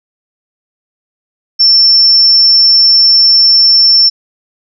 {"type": "tone", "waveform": "sine", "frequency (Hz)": 5390, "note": "E8", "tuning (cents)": 38, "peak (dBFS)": -3, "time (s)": [1.59, 4.1], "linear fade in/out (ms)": 20, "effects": []}